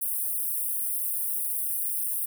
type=high-pass noise; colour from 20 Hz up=white; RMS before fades=-29 dBFS; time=0.01-2.26 s; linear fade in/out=10 ms; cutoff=8900 Hz; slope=96 dB/octave; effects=none